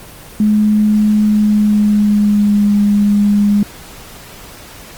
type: tone with pitch glide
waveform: sine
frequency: 211.7 to 205.2 Hz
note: G#3 to G#3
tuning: +33 to -21 cents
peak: -8 dBFS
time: 0.4-3.63 s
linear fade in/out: 2 ms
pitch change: -54 cents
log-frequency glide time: 1.22-2.74 s
effects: pink hiss -35 dBFS RMS until 4.97 s + Opus 24 kbps